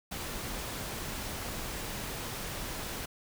pink noise, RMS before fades -38 dBFS, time 0.11-3.06 s, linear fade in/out 10 ms, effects none

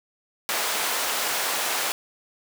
pink high-pass noise, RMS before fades -26 dBFS, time 0.49-1.92 s, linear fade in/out 0 ms, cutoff 660 Hz, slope 12 dB/octave, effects none

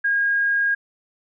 sine tone, 1629 Hz, G#6, 34 cents flat, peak -17 dBFS, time 0.04-0.75 s, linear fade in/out 10 ms, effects none

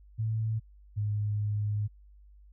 sine tone pair in turn, 110.7 / 104.49 Hz, A2 / G#2, +11 / +11 cents, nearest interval minor second, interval 100 cents, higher first, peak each -27 / -27 dBFS, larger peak neither, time 0.18-0.6 / 0.96-1.88 s, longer second, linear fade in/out 20 ms, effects added 50 Hz sine -52 dBFS peak until 2.52 s

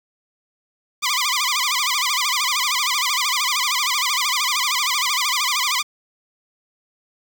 10% pulse tone with vibrato, 1096 Hz, C#6, 20 cents flat, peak -10 dBFS, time 1.02-5.83 s, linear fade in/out 20 ms, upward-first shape sine, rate 13 Hz, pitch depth 190 cents each way, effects 8-bit

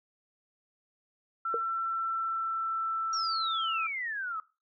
sine tone with pitch glide, 1344 to 1326.3 Hz, E6 to E6, +33 to +10 cents, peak -29 dBFS, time 1.45-3.87 s, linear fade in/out 5 ms, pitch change -23 cents, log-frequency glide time 1.8-3.23 s
sine tone with exponential decay, 461.5 Hz, A#4, 17 cents flat, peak -25 dBFS, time 1.54-1.62 s, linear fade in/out 2 ms, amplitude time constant 16 ms
sine exponential sweep, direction down, 5730 to 1251 Hz, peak -32 dBFS, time 3.13-4.4 s, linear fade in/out 2 ms
effects noise-tail reverb RT60 0.3 s tail -20 dB re dry

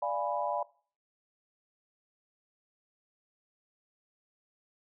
sine chord, D diminished seventh, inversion none, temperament equal with one note detuned, 587.3 / 691.2 / 830.6 / 987.8 Hz, D5 / F5 / Ab5 / Cb6, 0 / -18 / 0 / 0 cents, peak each -34 / -36 / -35 / -35 dBFS, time 0.02-0.63 s, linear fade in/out 5 ms, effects noise-tail reverb RT60 0.4 s tail -20 dB re dry

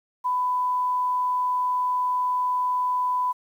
sine tone, 998 Hz, B5, 18 cents sharp, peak -21 dBFS, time 0.24-3.33 s, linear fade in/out 20 ms, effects 9-bit

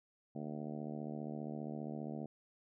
harmonic tone, 75 Hz, D2, 37 cents sharp, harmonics 2 / 3 / 4 / 5 / 6 / 7 / 8 / 9 / 10, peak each -46 / -44 / -48 / -52 / -53 / -56 / -54 / -53 / -57 dBFS, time 0.35-2.26 s, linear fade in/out 5 ms, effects none

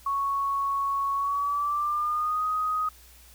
sine tone with pitch glide, 1109 to 1252 Hz, C#6 to D#6, 0 to +10 cents, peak -24 dBFS, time 0.06-2.89 s, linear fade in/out 5 ms, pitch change +210 cents, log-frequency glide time 1.15-2.45 s, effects added 60 Hz sine -53 dBFS peak until 3.34 s + white hiss -54 dBFS RMS until 3.34 s

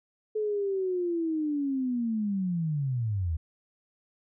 sine linear sweep, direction down, 433.7 to 75.4 Hz, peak -26 dBFS, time 0.35-3.37 s, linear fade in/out 10 ms, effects none

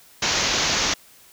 white low-pass noise, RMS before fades -22 dBFS, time 0.22-0.94 s, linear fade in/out 5 ms, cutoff 6700 Hz, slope 96 dB/octave, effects white hiss -51 dBFS RMS until 1.32 s

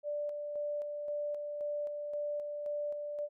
sine tone with tremolo, 588 Hz, D5, 2 cents sharp, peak -33 dBFS, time 0.03-3.29 s, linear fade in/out 50 ms, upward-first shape square, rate 1.9 Hz, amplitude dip 35%, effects none

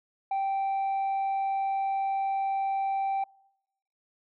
sine tone, 781 Hz, G5, 7 cents flat, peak -23 dBFS, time 0.31-3.24 s, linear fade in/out 5 ms, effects noise-tail reverb RT60 0.8 s tail -25 dB re dry + tanh soft clip ceiling -25 dBFS

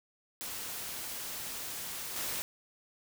white noise with level steps, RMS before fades -40 / -36 dBFS, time 0.41-2.42 s, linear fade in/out 0 ms, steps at 2.16 s, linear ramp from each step 2 ms, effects none

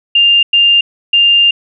sine tone bursts at uneven times, 2800 Hz, F7, 4 cents sharp, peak -5 dBFS, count 3, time 0.15-0.43 / 0.53-0.81 / 1.13-1.51 s, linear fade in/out 5 ms, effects none

